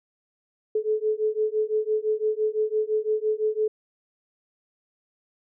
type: beating tone pair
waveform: sine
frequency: 428.2 / 434.1 Hz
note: A4 / A4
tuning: -47 / -23 cents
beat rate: 5.9 Hz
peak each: -25 dBFS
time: 0.75-3.68 s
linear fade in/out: 5 ms
effects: none